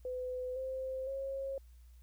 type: tone with pitch steps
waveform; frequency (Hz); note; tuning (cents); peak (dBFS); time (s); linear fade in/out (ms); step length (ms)
sine; 505 / 523.1 / 541.9; B4 / C5 / C#5; +39 / -1 / -39; -36; 0.05-1.58; 2; 510
effects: added 60 Hz sine -54 dBFS peak until 2.02 s + white hiss -73 dBFS RMS until 2.02 s